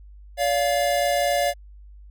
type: tone pair together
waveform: square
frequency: 574 / 698.5 Hz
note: D5 / F5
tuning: -40 / 0 cents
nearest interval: minor third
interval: 340 cents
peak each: -23 dBFS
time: 0.37-1.54 s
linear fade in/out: 50 ms
effects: added 50 Hz sine -42 dBFS peak until 2.1 s